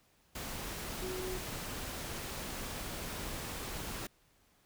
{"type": "tone in noise", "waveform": "sine", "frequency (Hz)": 370, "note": "F#4", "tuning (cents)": 0, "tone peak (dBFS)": -39, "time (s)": [1.02, 1.38], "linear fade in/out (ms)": 5, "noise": "pink", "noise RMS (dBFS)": -41, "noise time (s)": [0.35, 4.07], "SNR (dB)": -1, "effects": ["pink hiss -69 dBFS RMS until 4.65 s"]}